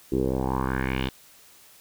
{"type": "tone with low-pass filter sweep", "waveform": "10% pulse", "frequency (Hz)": 65.2, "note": "C2", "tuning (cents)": -5, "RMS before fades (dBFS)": -26, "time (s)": [0.12, 1.09], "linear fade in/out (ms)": 5, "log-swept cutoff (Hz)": [350, 3500], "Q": 3.6, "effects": ["white hiss -53 dBFS RMS until 1.8 s"]}